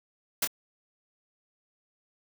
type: noise with echo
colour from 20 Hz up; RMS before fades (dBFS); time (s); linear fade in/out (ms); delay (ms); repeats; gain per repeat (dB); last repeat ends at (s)
white; -26; 0.42-0.45; 5; 25; 1; -6; 0.475
effects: none